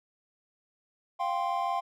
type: chord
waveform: triangle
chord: F suspended second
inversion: none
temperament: equal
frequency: 698.5 / 784 / 1046.5 Hz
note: F5 / G5 / C6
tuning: 0 / 0 / 0 cents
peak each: -30 dBFS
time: 1.19-1.81 s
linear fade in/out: 20 ms
effects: none